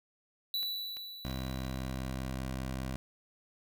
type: tone with exponential decay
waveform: square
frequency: 3951 Hz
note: B7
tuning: in tune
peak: -31 dBFS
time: 0.54-2.38 s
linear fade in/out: 1 ms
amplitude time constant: 400 ms
type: click train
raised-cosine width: 0.2 ms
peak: -31 dBFS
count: 4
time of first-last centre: 0.63-1.647 s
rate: 2.95 Hz
type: tone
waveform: 15% pulse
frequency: 65.1 Hz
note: C2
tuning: 8 cents flat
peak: -29 dBFS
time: 1.25-2.96 s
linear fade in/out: 0 ms
effects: none